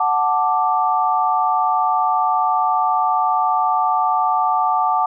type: chord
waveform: sine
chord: D major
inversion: first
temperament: equal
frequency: 740 / 880 / 1174.7 Hz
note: F#5 / A5 / D6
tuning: 0 / 0 / 0 cents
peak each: -19 dBFS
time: 0-5.06 s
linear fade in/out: 5 ms
effects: none